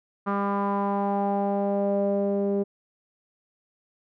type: tone with low-pass filter sweep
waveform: sawtooth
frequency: 200.1 Hz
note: G3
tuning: 36 cents sharp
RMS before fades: -25 dBFS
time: 0.26-2.64 s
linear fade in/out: 20 ms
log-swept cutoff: 1200 to 470 Hz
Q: 4.4
effects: none